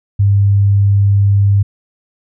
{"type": "tone", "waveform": "sine", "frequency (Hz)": 100, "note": "G2", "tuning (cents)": 35, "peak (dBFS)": -7, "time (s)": [0.19, 1.63], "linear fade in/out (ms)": 10, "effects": []}